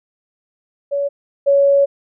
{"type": "tone pair in turn", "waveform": "sine", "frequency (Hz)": [565, 559.8], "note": ["C#5", "C#5"], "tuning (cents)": [33, 17], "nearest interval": "unison", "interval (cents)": 16, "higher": "first", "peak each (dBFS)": [-16, -9], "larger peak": "second", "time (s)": [[0.91, 1.09], [1.46, 1.86]], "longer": "second", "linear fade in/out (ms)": 20, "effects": []}